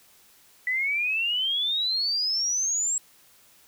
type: exponential sweep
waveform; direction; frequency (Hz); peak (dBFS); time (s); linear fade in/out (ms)
sine; up; 1969 to 7690; -23; 0.67-2.98; 2
effects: white hiss -57 dBFS RMS until 3.67 s